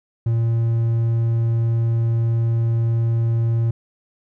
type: tone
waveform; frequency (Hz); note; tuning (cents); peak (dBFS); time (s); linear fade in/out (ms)
triangle; 115.2; A#2; -20; -14; 0.26-3.71; 5
effects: none